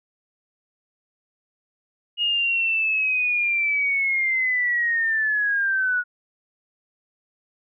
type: linear sweep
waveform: sine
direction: down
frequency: 2873 to 1451 Hz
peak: -19 dBFS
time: 2.17-6.04 s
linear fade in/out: 50 ms
effects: none